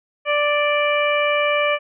harmonic tone, 587.3 Hz, D5, in tune, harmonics 1 / 2 / 3 / 4 / 5, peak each -19 / -23 / -27 / -22 / -28 dBFS, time 0.25-1.79 s, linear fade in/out 50 ms, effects none

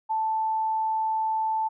sine tone, 880 Hz, A5, in tune, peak -23 dBFS, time 0.09-1.69 s, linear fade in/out 20 ms, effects none

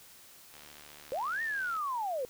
click train, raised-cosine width 0.2 ms, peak -33 dBFS, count 92, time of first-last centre 0.54-1.766 s, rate 74.2 Hz
sine linear two-way sweep, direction up then down, 480.4 to 1864.7 to 480.4 Hz, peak -31 dBFS, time 1.12-2.25 s, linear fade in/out 0 ms, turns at 1.42 s
effects white hiss -55 dBFS RMS until 2.29 s

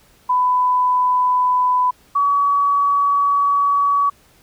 sine tone pair in turn, 999 / 1134.2 Hz, B5 / C#6, +20 / +39 cents, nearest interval major second, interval 219 cents, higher second, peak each -13 / -13 dBFS, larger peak neither, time 0.29-1.91 / 2.15-4.1 s, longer second, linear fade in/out 10 ms, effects pink hiss -53 dBFS RMS until 4.42 s

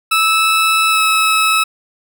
20% pulse tone with pitch glide, 1309 to 1296.2 Hz, E6 to E6, -13 to -30 cents, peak -6 dBFS, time 0.11-1.64 s, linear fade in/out 10 ms, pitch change -17 cents, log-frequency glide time 0.9-1 s, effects none

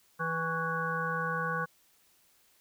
harmonic tone with a mistuned harmonic, 164.3 Hz, E3, 5 cents flat, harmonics 1 / 3 / 5 / 7 / 9 / 10, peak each -37 / -38 / -43 / -34 / -34 / -43 dBFS, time 0.19-1.66 s, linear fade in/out 20 ms, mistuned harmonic 7, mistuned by -48 cents, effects white hiss -66 dBFS RMS until 2.6 s

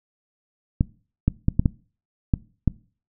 clicks, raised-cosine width 5 ms, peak -5 dBFS, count 7, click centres 0.809 / 1.28 / 1.484 / 1.595 / 1.658 / 2.338 / 2.677 s, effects noise-tail reverb RT60 0.4 s tail -22 dB re dry

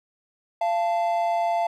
triangle tone pair together, 687.7 / 880 Hz, F5 / A5, -27 / 0 cents, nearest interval major third, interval 427 cents, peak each -20 / -25 dBFS, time 0.61-1.67 s, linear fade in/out 5 ms, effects none

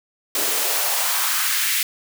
white noise with high-pass filter sweep, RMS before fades -21 dBFS, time 0.35-1.83 s, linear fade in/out 2 ms, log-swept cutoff 340 to 2200 Hz, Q 1.9, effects none

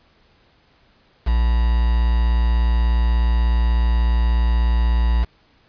triangle tone with quantisation, 58.27 Hz, A#1, in tune, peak -12 dBFS, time 1.26-5.25 s, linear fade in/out 20 ms, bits 5, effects pink hiss -57 dBFS RMS until 5.68 s + resampled to 11025 Hz

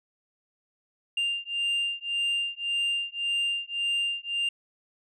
sine beating tone pair, 2794 / 2795.8 Hz, F7 / F7, 0 / +1 cents, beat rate 1.8 Hz, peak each -27 dBFS, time 1.17-4.49 s, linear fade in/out 5 ms, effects tanh soft clip ceiling -23 dBFS

